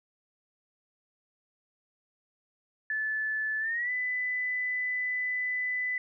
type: tone with pitch glide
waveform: sine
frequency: 1740 to 1998.7 Hz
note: A6 to B6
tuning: -20 to +20 cents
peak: -28 dBFS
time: 2.9-5.98 s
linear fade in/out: 2 ms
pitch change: +240 cents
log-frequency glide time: 3.6-3.91 s
effects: none